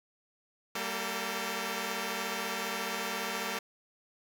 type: tone cluster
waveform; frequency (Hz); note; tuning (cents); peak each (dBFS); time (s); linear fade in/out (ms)
5% pulse; 194.1 / 231 / 447.4; G3 / A#3 / A4; -17 / -16 / +29; -26; 0.75-3.59; 5
effects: none